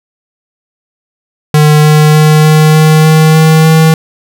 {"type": "tone with pitch steps", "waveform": "square", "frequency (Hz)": [151.3, 152.44, 153.59, 154.75, 155.91, 157.09, 158.27, 159.47], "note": ["D#3", "D#3", "D#3", "D#3", "D#3", "D#3", "D#3", "D#3"], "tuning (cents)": [-48, -35, -22, -9, 4, 17, 30, 43], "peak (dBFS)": -3, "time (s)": [1.54, 3.94], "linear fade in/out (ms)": 2, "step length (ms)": 300, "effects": []}